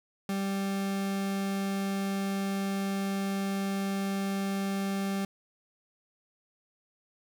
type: tone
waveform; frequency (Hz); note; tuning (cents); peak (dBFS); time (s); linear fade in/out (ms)
40% pulse; 196; G3; 0; -28; 0.29-5.25; 2
effects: 11-bit